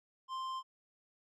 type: tone with tanh clipping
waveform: sine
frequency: 1046.5 Hz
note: C6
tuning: in tune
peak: -39 dBFS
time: 0.28-0.63 s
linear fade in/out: 50 ms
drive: 11 dB
effects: none